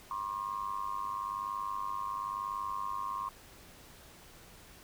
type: tone with amplitude modulation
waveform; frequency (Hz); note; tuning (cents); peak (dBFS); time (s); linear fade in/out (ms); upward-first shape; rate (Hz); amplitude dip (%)
sine; 1074; C6; +45; -30; 0.11-3.29; 2; sine; 101; 90
effects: pink hiss -55 dBFS RMS until 4.83 s